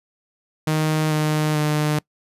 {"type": "tone with pitch steps", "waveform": "sawtooth", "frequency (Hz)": [155.56, 153.24, 150.96], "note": ["D#3", "D#3", "D3"], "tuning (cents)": [0, -26, 48], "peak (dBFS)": -14, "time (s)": [0.67, 1.99], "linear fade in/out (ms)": 5, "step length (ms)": 440, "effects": ["noise-tail reverb RT60 0.1 s tail -24 dB re dry", "resampled to 32000 Hz"]}